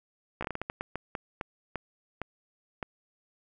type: slowing click train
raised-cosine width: 0.5 ms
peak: -18 dBFS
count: 15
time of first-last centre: 0.41-2.828 s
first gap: 15 ms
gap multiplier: 1.33
effects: none